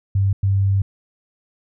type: tone bursts at uneven times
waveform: sine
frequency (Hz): 98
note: G2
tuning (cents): 0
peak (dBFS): -14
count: 2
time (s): 0.15-0.33 / 0.43-0.82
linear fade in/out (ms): 5
effects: none